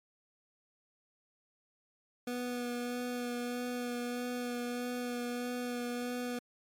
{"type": "tone with vibrato", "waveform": "25% pulse", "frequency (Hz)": 244.3, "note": "B3", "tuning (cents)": -19, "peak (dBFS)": -31, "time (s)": [2.27, 6.39], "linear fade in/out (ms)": 5, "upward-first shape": "sine", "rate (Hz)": 1.6, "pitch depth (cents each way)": 15, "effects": ["MP3 96 kbps"]}